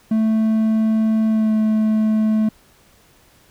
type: tone with pitch glide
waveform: triangle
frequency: 220 to 217.1 Hz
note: A3 to A3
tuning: 0 to -23 cents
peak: -12 dBFS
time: 0.11-2.49 s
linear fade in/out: 5 ms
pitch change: -23 cents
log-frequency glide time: 1.28-1.53 s
effects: pink hiss -53 dBFS RMS until 3.5 s